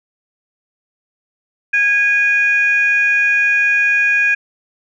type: tone pair together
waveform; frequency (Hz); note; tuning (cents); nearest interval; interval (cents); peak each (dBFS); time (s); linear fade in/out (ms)
sine; 1644.5 / 2459; G#6 / D#7; -18 / -21; perfect fifth; 697; -13; 1.73-4.35; 10
effects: tanh soft clip ceiling -4 dBFS